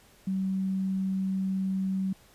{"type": "tone", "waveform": "sine", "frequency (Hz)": 190.7, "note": "G3", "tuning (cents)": -47, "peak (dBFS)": -26, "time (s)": [0.27, 2.13], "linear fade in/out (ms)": 5, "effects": ["pink hiss -58 dBFS RMS until 2.34 s", "resampled to 32000 Hz"]}